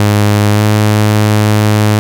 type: tone with pitch glide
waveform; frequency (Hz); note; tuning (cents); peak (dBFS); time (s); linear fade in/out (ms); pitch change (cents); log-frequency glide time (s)
sawtooth; 103.83 to 106.01; G#2 to G#2; 0 to +36; -3; 0-1.99; 0; +36; 0.51-0.62
effects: none